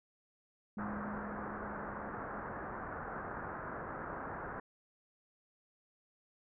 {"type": "tone with exponential decay", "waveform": "sine", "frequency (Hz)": 207.7, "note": "G#3", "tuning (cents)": 0, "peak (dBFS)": -38, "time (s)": [0.77, 4.59], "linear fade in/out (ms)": 2, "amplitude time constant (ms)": 830}
{"type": "low-pass noise", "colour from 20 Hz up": "white", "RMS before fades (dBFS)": -43, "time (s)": [0.78, 4.6], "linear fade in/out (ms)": 5, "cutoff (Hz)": 1600, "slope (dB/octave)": 48}
{"effects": []}